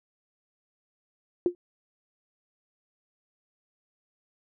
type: tone with exponential decay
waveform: sine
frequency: 352.8 Hz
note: F4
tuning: 18 cents sharp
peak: -16 dBFS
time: 1.46-1.55 s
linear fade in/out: 1 ms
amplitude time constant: 19 ms
effects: none